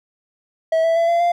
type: tone with pitch steps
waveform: triangle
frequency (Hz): 648 / 659.3 / 670.9 / 682.6 / 694.5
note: E5 / E5 / E5 / F5 / F5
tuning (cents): -30 / 0 / +30 / -40 / -10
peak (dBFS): -12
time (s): 0.72-1.32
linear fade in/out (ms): 5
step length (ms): 120
effects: none